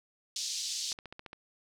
white band-pass noise, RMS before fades -36 dBFS, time 0.36-0.93 s, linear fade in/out 2 ms, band 3700 to 6400 Hz, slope 24 dB/octave
click train, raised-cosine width 0.3 ms, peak -28 dBFS, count 7, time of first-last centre 0.92-1.331 s, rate 14.6 Hz
effects none

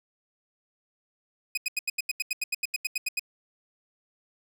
sawtooth tone bursts, 2504 Hz, D#7, 10 cents sharp, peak -22 dBFS, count 16, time 1.55-3.195 s, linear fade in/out 5 ms, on 25 ms, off 83 ms, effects none

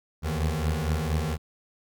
25% pulse beating tone pair, 76 / 80.3 Hz, D#2 / E2, -40 / -45 cents, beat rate 4.3 Hz, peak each -24 dBFS, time 0.22-1.38 s, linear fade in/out 50 ms, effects none

